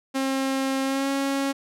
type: tone with pitch glide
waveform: sawtooth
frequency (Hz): 268 to 274.7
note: C4 to C#4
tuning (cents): +42 to -16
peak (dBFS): -19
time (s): 0.14-1.53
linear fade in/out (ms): 20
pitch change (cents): +42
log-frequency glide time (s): 0.83-1.09
effects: low-pass 12000 Hz 12 dB/octave